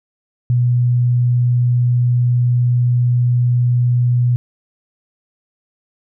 sine tone, 122.4 Hz, B2, 15 cents flat, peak -11 dBFS, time 0.5-4.36 s, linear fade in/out 0 ms, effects none

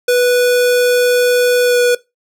square tone with pitch glide, 492 to 488 Hz, B4 to B4, -7 to -21 cents, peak -10 dBFS, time 0.08-1.95 s, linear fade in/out 5 ms, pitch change -14 cents, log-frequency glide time 1.63-1.79 s, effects noise-tail reverb RT60 0.2 s tail -19 dB re dry

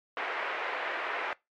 white band-pass noise, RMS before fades -34 dBFS, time 0.17-1.33 s, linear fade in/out 0 ms, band 420 to 2200 Hz, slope 24 dB/octave, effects noise-tail reverb RT60 0.2 s tail -22 dB re dry + MP3 64 kbps

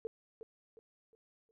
sine tone with echo, 449.6 Hz, A4, 37 cents sharp, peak -35 dBFS, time 0.05-0.07 s, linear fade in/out 0 ms, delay 360 ms, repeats 4, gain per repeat -9 dB, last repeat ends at 1.51 s, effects none

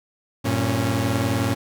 sawtooth tone cluster, 95.5 / 115 / 275.3 Hz, G2 / A#2 / C#4, -45 / -23 / -12 cents, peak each -22 / -19 / -21 dBFS, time 0.44-1.55 s, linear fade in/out 20 ms, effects none

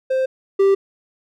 triangle tone pair in turn, 523.3 / 392 Hz, C5 / G4, 0 / 0 cents, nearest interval perfect fourth, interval 500 cents, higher first, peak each -14 / -9 dBFS, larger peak second, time 0.1-0.26 / 0.59-0.75 s, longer neither, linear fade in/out 10 ms, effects none

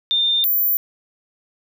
sine tone pair in turn, 3610 / 14287 Hz, A7 / A9, +44 / +25 cents, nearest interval 2 octaves, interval 2381 cents, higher second, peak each -15 dBFS, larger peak neither, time 0.11-0.44 / 0.44-0.77 s, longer neither, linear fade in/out 0 ms, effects none

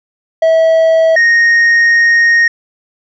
triangle tone pair in turn, 649 / 1860.2 Hz, E5 / A#6, -27 / -4 cents, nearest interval octave + tritone, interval 1823 cents, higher second, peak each -4 dBFS, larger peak neither, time 0.42-1.16 / 1.16-2.48 s, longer second, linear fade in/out 5 ms, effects resampled to 16000 Hz

